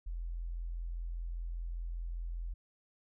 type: tone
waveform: sine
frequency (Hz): 42.51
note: F1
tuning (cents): -46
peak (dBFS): -36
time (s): 0.06-2.54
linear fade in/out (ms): 10
effects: none